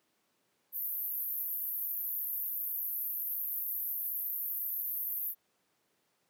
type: band-pass noise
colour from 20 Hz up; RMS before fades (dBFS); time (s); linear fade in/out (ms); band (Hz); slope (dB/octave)
pink; -36; 0.72-5.35; 50; 12000 to 15000; 96
effects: pink hiss -75 dBFS RMS until 6.29 s + high-pass 200 Hz 12 dB/octave